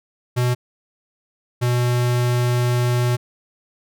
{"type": "tone pair in turn", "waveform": "square", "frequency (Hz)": [123.47, 122.4], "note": ["B2", "B2"], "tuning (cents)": [0, -15], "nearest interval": "unison", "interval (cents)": 15, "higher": "first", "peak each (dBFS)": -17, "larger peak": "neither", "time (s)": [[0.36, 0.55], [1.61, 3.17]], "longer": "second", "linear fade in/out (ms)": 20, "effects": []}